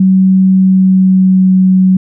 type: tone with pitch glide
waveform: sine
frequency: 188.9 to 186.95 Hz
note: F#3 to F#3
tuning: +36 to +18 cents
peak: -4 dBFS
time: 0-1.97 s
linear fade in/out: 5 ms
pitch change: -18 cents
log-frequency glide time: 0.53-1.54 s
effects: none